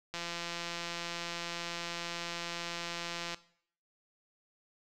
click train, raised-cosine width 0.2 ms, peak -21 dBFS, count 549, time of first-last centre 0.14-3.345 s, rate 171 Hz, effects noise-tail reverb RT60 0.6 s tail -18 dB re dry

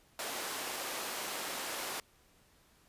pink high-pass noise, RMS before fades -39 dBFS, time 0.19-2 s, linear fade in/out 2 ms, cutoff 440 Hz, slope 12 dB/octave, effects pink hiss -66 dBFS RMS until 2.88 s + resampled to 32000 Hz

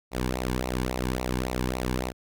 sawtooth tone with flanger, 63 Hz, B1, 35 cents sharp, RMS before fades -29 dBFS, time 0.11-2.13 s, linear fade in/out 50 ms, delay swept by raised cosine 0.6 to 1.6 ms, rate 3.6 Hz, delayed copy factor -0.75, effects none

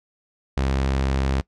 sawtooth tone, 67 Hz, C2, 42 cents sharp, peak -16 dBFS, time 0.57-1.41 s, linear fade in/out 0 ms, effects noise-tail reverb RT60 0.1 s tail -21 dB re dry + low-pass 6000 Hz 12 dB/octave

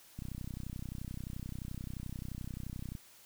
click train, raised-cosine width 5 ms, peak -29 dBFS, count 88, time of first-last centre 0.19-2.952 s, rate 31.5 Hz, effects white hiss -59 dBFS RMS until 3.25 s

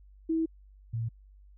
sine tone pair in turn, 324 / 114.28 Hz, E4 / A#2, -30 / -34 cents, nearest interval octave + tritone, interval 1804 cents, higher first, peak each -25 / -29 dBFS, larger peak first, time 0.29-0.46 / 0.93-1.09 s, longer first, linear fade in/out 10 ms, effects added 49 Hz sine -52 dBFS peak until 1.57 s

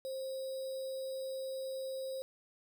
sine tone with sample-and-hold, 529 Hz, C5, 19 cents sharp, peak -37 dBFS, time 0.05-2.22 s, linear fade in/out 0 ms, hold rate 4410 Hz, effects none

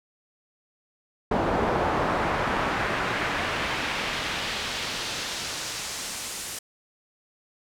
brown noise with band-pass filter sweep, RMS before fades -28 dBFS, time 1.31-6.59 s, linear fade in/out 5 ms, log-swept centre 730 to 9300 Hz, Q 1, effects none

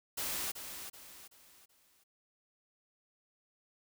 white noise with echo, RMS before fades -37 dBFS, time 0.17-0.52 s, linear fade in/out 10 ms, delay 380 ms, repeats 4, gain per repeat -8 dB, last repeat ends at 2.04 s, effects none

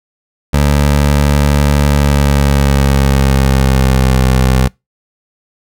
20% pulse tone with pitch glide, 72 to 64.52 Hz, D2 to C2, -34 to -24 cents, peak -3 dBFS, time 0.53-4.68 s, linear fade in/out 10 ms, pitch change -190 cents, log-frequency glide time 1.88-4.24 s, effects noise-tail reverb RT60 0.2 s tail -24 dB re dry

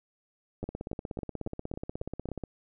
two click trains, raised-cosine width 2 ms, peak -22 / -22 dBFS, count 7 / 31, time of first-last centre 0.64-2.288 / 0.63-2.437 s, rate 3.64 / 16.6 Hz, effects none

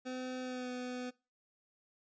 25% pulse tone with pitch glide, 255.3 to 249.8 Hz, C4 to B3, -42 to +20 cents, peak -35 dBFS, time 0.05-1.11 s, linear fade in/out 20 ms, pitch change -38 cents, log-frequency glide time 0.41-0.7 s, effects noise-tail reverb RT60 0.3 s tail -23 dB re dry + resampled to 16000 Hz

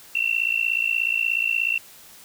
sine tone with amplitude modulation, 2712 Hz, E7, 49 cents sharp, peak -16 dBFS, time 0.15-1.78 s, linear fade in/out 5 ms, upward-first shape sine, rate 56.7 Hz, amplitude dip 90%, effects white hiss -47 dBFS RMS until 2.24 s

